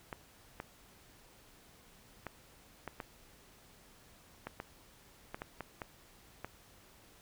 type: clicks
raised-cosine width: 0.5 ms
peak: -25 dBFS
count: 12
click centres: 0.128 / 0.601 / 2.267 / 2.877 / 3.002 / 4.47 / 4.601 / 5.345 / 5.419 / 5.607 / 5.818 / 6.446 s
effects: pink hiss -61 dBFS RMS until 7.21 s